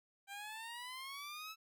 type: exponential sweep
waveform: 15% pulse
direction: up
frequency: 784 to 1318.5 Hz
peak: -39 dBFS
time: 0.27-1.56 s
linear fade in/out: 50 ms
effects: none